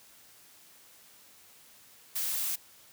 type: noise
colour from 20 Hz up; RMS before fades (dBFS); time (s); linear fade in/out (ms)
blue; -32; 2.15-2.56; 10
effects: white hiss -57 dBFS RMS until 2.92 s + high-pass 60 Hz 12 dB/octave